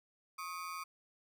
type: ring-modulated tone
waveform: 35% pulse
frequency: 1174.7 Hz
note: D6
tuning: in tune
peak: -36 dBFS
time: 0.38-0.84 s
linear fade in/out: 10 ms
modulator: 85.5 Hz
effects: none